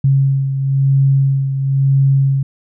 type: beating tone pair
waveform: sine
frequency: 136.3 / 137.3 Hz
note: C#3 / C#3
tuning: -29 / -16 cents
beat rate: 1 Hz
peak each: -11 / -19 dBFS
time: 0.04-2.43 s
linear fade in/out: 5 ms
effects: none

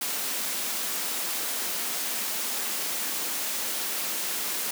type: high-pass noise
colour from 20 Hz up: white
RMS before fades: -30 dBFS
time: 0.01-4.71 s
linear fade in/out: 5 ms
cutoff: 180 Hz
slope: 48 dB/octave
effects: none

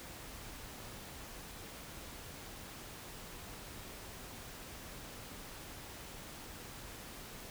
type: silence
effects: pink hiss -49 dBFS RMS until 7.5 s

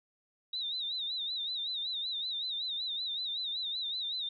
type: tone with vibrato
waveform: sine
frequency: 3800 Hz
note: A#7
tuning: 33 cents sharp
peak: -33 dBFS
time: 0.53-4.29 s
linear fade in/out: 5 ms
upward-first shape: sine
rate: 5.3 Hz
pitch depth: 110 cents each way
effects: none

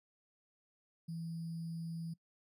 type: tone with sample-and-hold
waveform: sine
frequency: 165.2 Hz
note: E3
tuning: 4 cents sharp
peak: -39 dBFS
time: 1.08-2.14 s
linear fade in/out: 10 ms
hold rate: 4900 Hz
effects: noise-tail reverb RT60 0.1 s tail -21 dB re dry + resampled to 32000 Hz

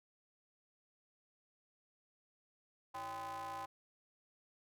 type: ring-modulated tone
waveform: square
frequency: 117 Hz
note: A#2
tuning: 7 cents sharp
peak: -40 dBFS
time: 2.94-3.66 s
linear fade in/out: 10 ms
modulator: 908 Hz
effects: none

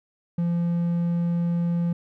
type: tone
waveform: triangle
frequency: 171.5 Hz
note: F3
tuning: 31 cents flat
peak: -19 dBFS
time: 0.38-1.93 s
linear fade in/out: 5 ms
effects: none

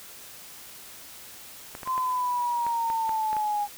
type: clicks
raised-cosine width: 0.5 ms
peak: -22 dBFS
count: 9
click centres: 1.751 / 1.832 / 1.875 / 1.979 / 2.666 / 2.901 / 3.093 / 3.33 / 3.367 s
type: linear sweep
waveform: sine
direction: down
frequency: 1040 to 818 Hz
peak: -24 dBFS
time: 1.85-3.68 s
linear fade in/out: 50 ms
effects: white hiss -45 dBFS RMS until 3.77 s

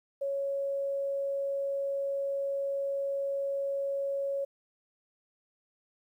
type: tone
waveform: sine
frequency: 554.4 Hz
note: C#5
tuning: in tune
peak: -29 dBFS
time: 0.21-4.45 s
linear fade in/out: 10 ms
effects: 11-bit

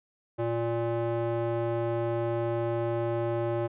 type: tone with band-pass filter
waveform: square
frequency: 116.8 Hz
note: A#2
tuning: 4 cents sharp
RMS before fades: -29 dBFS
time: 0.38-3.68 s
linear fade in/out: 20 ms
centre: 500 Hz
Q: 1.4
effects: resampled to 8000 Hz

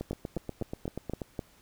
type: two click trains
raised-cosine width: 2 ms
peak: -19 / -21 dBFS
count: 6 / 11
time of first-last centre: 0.11-1.392 / 0.01-1.218 s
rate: 3.9 / 8.28 Hz
effects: pink hiss -61 dBFS RMS until 1.61 s

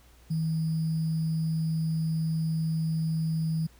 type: tone with sample-and-hold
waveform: sine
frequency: 160.3 Hz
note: E3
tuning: 48 cents flat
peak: -25 dBFS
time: 0.3-3.67 s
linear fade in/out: 10 ms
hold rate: 4900 Hz
effects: added 60 Hz sine -55 dBFS peak until 3.79 s + pink hiss -60 dBFS RMS until 3.79 s

